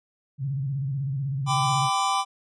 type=tone with vibrato; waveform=sine; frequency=136.7 Hz; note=C#3; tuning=24 cents flat; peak=-25 dBFS; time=0.38-1.9 s; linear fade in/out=50 ms; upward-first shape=square; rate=16 Hz; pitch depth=82 cents each way
type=chord; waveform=square; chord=G major; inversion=none; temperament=equal with one note detuned; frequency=784 / 1008.5 / 1174.7 Hz; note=G5 / B5 / D6; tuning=0 / +36 / 0 cents; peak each=-27 dBFS; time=1.46-2.25 s; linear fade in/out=50 ms
effects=resampled to 22050 Hz